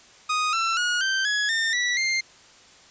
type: tone with pitch steps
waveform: sawtooth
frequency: 1244.5 / 1341.5 / 1446.2 / 1558.9 / 1680.5 / 1811.6 / 1952.8 / 2105 Hz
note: D#6 / E6 / F#6 / G6 / G#6 / A#6 / B6 / C7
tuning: 0 / +30 / -40 / -10 / +20 / -50 / -20 / +10 cents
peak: -18 dBFS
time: 0.29-2.21 s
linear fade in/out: 10 ms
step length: 240 ms
effects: white hiss -51 dBFS RMS until 2.9 s + resampled to 16000 Hz